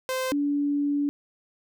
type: tone pair in turn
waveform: sawtooth / sine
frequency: 518 / 287.5 Hz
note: C5 / D4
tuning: -17 / -37 cents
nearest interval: minor seventh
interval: 1020 cents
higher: first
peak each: -22 dBFS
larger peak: neither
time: 0.09-0.32 / 0.32-1.09 s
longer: second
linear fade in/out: 0 ms
effects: none